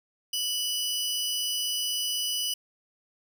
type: tone pair together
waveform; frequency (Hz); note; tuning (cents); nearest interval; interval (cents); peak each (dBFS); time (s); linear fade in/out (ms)
sawtooth; 2960 / 4978; F#7 / D#8; 0 / 0; major sixth; 900; -25 / -31; 0.33-2.54; 5
effects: none